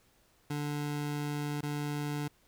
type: tone with dropouts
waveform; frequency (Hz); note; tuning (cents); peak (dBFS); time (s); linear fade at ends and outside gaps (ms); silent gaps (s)
25% pulse; 146.83; D3; 0; -29; 0.5-2.28; 5; 1.61-1.63
effects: pink hiss -67 dBFS RMS until 2.47 s